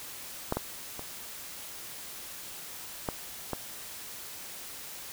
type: clicks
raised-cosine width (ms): 1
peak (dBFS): -13 / -15 / -24 / -15 / -17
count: 5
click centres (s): 0.524 / 0.57 / 0.994 / 3.088 / 3.533
effects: white hiss -43 dBFS RMS until 5.12 s